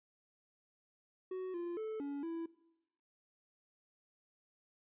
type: tone with pitch steps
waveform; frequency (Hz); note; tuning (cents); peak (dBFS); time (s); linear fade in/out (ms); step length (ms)
triangle; 372.1 / 345.9 / 437 / 283.3 / 331.6; F#4 / F4 / A4 / C#4 / E4; +10 / -17 / -12 / +38 / +10; -36; 1.31-2.46; 5; 230
effects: noise-tail reverb RT60 0.9 s tail -20 dB re dry + resampled to 8000 Hz